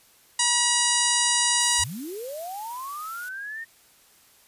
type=harmonic tone; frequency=962 Hz; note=B5; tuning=46 cents flat; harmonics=1 / 2 / 3 / 4 / 5 / 6 / 7 / 8 / 9 / 10; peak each=-29 / -29 / -29 / -29 / -29 / -29 / -29 / -29 / -29 / -29 dBFS; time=0.39-1.84 s; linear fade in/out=5 ms
type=noise; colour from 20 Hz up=blue; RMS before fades=-42 dBFS; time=1.6-3.29 s; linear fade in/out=5 ms
type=linear sweep; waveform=sine; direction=up; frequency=44.8 to 1854 Hz; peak=-32 dBFS; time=1.78-3.65 s; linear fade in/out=20 ms
effects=white hiss -57 dBFS RMS until 4.47 s + resampled to 32000 Hz